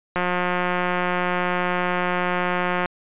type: click train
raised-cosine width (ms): 0.5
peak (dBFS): -8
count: 484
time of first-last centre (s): 0.16-2.858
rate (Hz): 179
effects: resampled to 8000 Hz